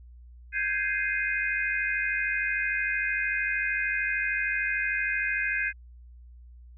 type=chord; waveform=sine; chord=Ab major seventh; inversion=third; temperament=equal; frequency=1568 / 1661.2 / 2093 / 2489 Hz; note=G6 / Ab6 / C7 / Eb7; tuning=0 / 0 / 0 / 0 cents; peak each=-31 dBFS; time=0.52-5.73 s; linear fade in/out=50 ms; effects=added 60 Hz sine -46 dBFS peak until 6.77 s